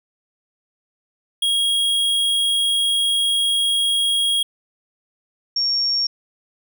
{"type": "tone pair in turn", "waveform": ["square", "sine"], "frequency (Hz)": [3285, 5525], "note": ["G#7", "F8"], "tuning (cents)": [-20, -20], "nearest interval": "major sixth", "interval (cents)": 900, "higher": "second", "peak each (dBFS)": -17, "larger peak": "neither", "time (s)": [[1.42, 4.43], [5.56, 6.07]], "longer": "first", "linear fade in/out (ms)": 5, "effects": []}